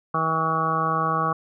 harmonic tone, 160.9 Hz, E3, 42 cents flat, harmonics 1 / 2 / 3 / 4 / 5 / 7 / 8 / 9, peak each -29 / -35 / -32 / -33 / -30 / -23 / -28 / -35 dBFS, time 0.14-1.33 s, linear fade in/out 5 ms, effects none

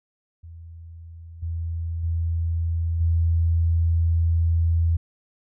sine tone with level steps, 83.2 Hz, E2, 17 cents sharp, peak -38 / -25 / -21 / -17 dBFS, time 0.43-4.97 s, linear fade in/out 10 ms, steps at 1.42 / 2.03 / 3 s, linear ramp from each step 10 ms, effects none

